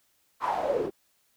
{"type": "noise with band-pass filter sweep", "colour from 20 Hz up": "pink", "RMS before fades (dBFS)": -28, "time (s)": [0.4, 0.91], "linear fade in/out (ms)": 50, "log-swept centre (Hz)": [1100, 350], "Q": 9.3, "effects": ["white hiss -69 dBFS RMS until 1.36 s"]}